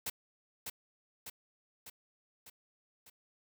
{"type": "noise with echo", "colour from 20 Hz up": "white", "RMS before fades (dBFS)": -37, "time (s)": [0.06, 0.1], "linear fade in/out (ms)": 5, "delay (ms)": 600, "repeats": 5, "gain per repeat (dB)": -4, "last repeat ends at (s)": 3.1, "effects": []}